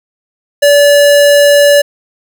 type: tone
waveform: square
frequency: 576 Hz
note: D5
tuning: 34 cents flat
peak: -4 dBFS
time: 0.62-1.82 s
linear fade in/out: 10 ms
effects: none